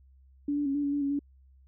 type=tone with pitch steps; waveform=sine; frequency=288.2 / 290.9 / 275.5 / 289.4 / 283.2 / 288.1 / 279.3 / 285.3 Hz; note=D4 / D4 / C#4 / D4 / C#4 / D4 / C#4 / C#4; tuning=-33 / -16 / -11 / -25 / +37 / -33 / +13 / +50 cents; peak=-26 dBFS; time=0.48-1.192 s; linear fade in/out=5 ms; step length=89 ms; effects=added 66 Hz sine -55 dBFS peak until 1.67 s